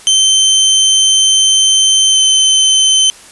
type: tone with pitch glide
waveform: 25% pulse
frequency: 3100 to 3079 Hz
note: G7 to G7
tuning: -20 to -32 cents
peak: -3 dBFS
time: 0.07-3.1 s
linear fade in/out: 0 ms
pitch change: -12 cents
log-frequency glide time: 2.11-2.18 s
effects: white hiss -37 dBFS RMS until 3.31 s + resampled to 24000 Hz